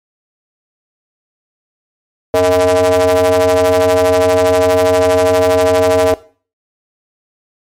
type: ring-modulated tone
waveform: square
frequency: 89.8 Hz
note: F2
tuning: 49 cents sharp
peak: -6 dBFS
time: 2.34-6.14 s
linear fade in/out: 0 ms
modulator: 545 Hz
effects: noise-tail reverb RT60 0.4 s tail -18 dB re dry + MP3 64 kbps